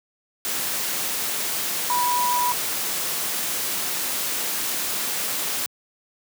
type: tone in noise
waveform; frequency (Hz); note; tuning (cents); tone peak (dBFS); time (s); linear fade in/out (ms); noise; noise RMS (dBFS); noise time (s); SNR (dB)
sine; 979; B5; -15; -20; 1.9-2.52; 0; white; -26; 0.45-5.66; +3
effects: high-pass 150 Hz 12 dB/octave